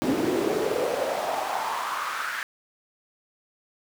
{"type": "noise with high-pass filter sweep", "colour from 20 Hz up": "brown", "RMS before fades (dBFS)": -27, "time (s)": [0.02, 2.43], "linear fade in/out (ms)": 0, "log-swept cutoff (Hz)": [270, 1600], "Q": 3.8, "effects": []}